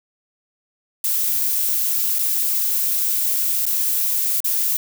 violet noise with dropouts, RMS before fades -20 dBFS, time 1.04-4.77 s, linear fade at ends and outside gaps 2 ms, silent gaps 2.186-2.19 / 3.655-3.664 / 4.404-4.443 s, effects none

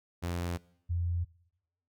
sawtooth / sine tone pair in turn, 86.9 / 86.46 Hz, F2 / F2, -8 / -17 cents, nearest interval unison, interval 9 cents, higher first, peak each -28 dBFS, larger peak neither, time 0.22-0.58 / 0.89-1.25 s, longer neither, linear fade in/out 20 ms, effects noise-tail reverb RT60 0.8 s tail -22 dB re dry

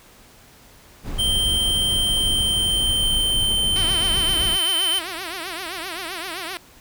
brown noise, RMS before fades -27 dBFS, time 1.03-4.58 s, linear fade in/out 50 ms
square tone with pitch glide, 3136 to 3080 Hz, G7 to G7, 0 to -31 cents, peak -19 dBFS, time 1.18-5 s, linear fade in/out 20 ms, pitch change -31 cents, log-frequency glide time 1.87-4.72 s
5% pulse tone with vibrato, 351.8 Hz, F4, 13 cents sharp, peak -17 dBFS, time 3.76-6.57 s, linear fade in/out 0 ms, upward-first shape triangle, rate 7.7 Hz, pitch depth 210 cents each way
effects pink hiss -49 dBFS RMS until 6.8 s

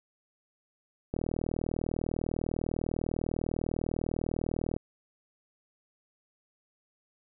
click train, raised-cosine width 2 ms, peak -18 dBFS, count 146, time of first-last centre 1.14-4.765 s, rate 40 Hz, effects none

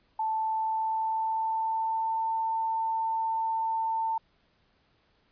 sine tone with pitch glide, 880 to 895.9 Hz, A5 to A5, 0 to +31 cents, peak -26 dBFS, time 0.19-4.18 s, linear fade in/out 5 ms, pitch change +31 cents, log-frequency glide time 0.31-2.28 s, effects pink hiss -68 dBFS RMS until 5.31 s + resampled to 11025 Hz

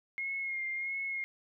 sine tone with vibrato, 2146 Hz, C7, 43 cents sharp, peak -33 dBFS, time 0.18-1.24 s, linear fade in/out 0 ms, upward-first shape sine, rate 1.5 Hz, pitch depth 32 cents each way, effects none

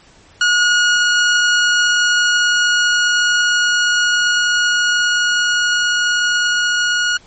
sawtooth tone with level ramp, 1445 Hz, F#6, 41 cents flat, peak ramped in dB -7 to -10 dBFS, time 0.41-7.17 s, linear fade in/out 2 ms, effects pink hiss -47 dBFS RMS until 7.26 s + MP3 32 kbps

